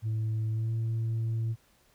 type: tone with pitch glide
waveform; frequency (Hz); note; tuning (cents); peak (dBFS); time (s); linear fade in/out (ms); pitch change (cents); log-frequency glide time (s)
sine; 110 to 113.16; A2 to A2; 0 to +49; -25; 0.02-1.56; 50; +49; 0.52-0.7
effects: tanh soft clip ceiling -26 dBFS + pink hiss -65 dBFS RMS until 1.94 s